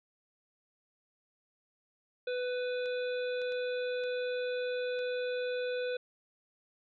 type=harmonic tone; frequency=497.5 Hz; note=B4; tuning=13 cents sharp; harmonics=1 / 3 / 5 / 7 / 8; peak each=-32 / -42 / -46 / -49 / -50 dBFS; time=2.27-5.97 s; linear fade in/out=5 ms
type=clicks; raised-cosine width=0.2 ms; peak=-35 dBFS; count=5; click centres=2.859 / 3.417 / 3.522 / 4.038 / 4.991 s
effects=none